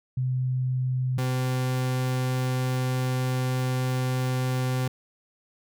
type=tone pair in turn; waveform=sine / 40% pulse; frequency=128.1 / 128.1 Hz; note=C3 / C3; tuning=-36 / -36 cents; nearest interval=unison; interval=0 cents; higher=neither; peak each=-23 dBFS; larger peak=neither; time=0.17-1.18 / 1.18-4.88 s; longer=second; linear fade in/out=5 ms; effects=none